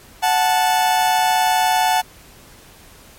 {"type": "tone pair together", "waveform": "40% pulse", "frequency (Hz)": [736, 875.5], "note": ["F#5", "A5"], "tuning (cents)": [-9, -9], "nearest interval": "minor third", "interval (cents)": 300, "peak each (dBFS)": -16, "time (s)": [0.22, 2.02], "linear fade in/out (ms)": 20, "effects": ["pink hiss -45 dBFS RMS until 3.18 s", "MP3 64 kbps"]}